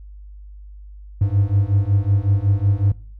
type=beating tone pair; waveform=triangle; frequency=97.2 / 102.6 Hz; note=G2 / G#2; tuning=-14 / -21 cents; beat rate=5.4 Hz; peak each=-16 dBFS; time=1.21-2.92 s; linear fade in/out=5 ms; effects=noise-tail reverb RT60 0.4 s tail -19 dB re dry + added 50 Hz sine -36 dBFS peak until 3.19 s